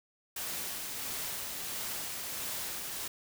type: noise with tremolo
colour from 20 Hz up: white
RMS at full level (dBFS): -37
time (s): 0.36-3.08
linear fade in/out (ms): 5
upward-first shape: sine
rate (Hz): 1.5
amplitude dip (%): 25
effects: none